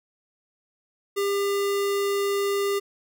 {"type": "tone", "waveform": "square", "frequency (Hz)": 400.4, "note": "G4", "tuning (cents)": 37, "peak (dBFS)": -23, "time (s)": [1.16, 2.8], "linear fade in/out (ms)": 20, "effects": []}